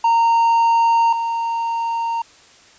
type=tone pair in turn; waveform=triangle; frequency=923 / 923 Hz; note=A#5 / A#5; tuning=-17 / -17 cents; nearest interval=unison; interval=0 cents; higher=neither; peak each=-10 / -17 dBFS; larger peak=first; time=0.04-1.13 / 1.13-2.22 s; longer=neither; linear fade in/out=5 ms; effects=white hiss -48 dBFS RMS until 2.78 s + resampled to 16000 Hz